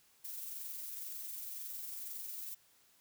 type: noise with amplitude modulation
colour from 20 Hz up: violet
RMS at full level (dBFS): -43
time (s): 0.24-2.55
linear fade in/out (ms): 10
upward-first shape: sine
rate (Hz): 22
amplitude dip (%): 30
effects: white hiss -68 dBFS RMS until 3 s